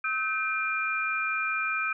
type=tone cluster; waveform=sine; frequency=1287 / 1542 / 2398 Hz; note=E6 / G6 / D7; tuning=-42 / -29 / +36 cents; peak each=-31 / -32 / -29 dBFS; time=0.04-1.93 s; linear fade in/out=5 ms; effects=none